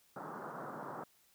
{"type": "band-pass noise", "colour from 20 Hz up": "white", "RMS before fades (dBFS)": -45, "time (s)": [0.16, 1.04], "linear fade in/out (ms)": 5, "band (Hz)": [130, 1400], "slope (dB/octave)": 48, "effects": ["white hiss -69 dBFS RMS until 1.34 s"]}